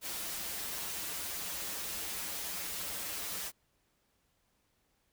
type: noise with comb filter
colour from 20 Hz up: white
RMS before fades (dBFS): -39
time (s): 0.01-3.52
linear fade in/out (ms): 50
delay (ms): 8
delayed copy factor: -0.9
effects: pink hiss -75 dBFS RMS until 5.12 s